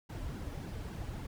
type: noise with flanger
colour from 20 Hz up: brown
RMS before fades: -41 dBFS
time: 0.09-1.27 s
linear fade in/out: 10 ms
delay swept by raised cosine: 1.6 to 5.7 ms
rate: 3.6 Hz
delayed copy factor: -0.8
effects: none